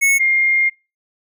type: tone pair in turn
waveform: square / sine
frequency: 2199 / 2121 Hz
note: C#7 / C7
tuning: -14 / +23 cents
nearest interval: minor second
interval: 63 cents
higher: first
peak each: -12 dBFS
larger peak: neither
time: 0.01-0.19 / 0.19-0.7 s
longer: second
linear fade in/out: 20 ms
effects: noise-tail reverb RT60 0.3 s tail -26 dB re dry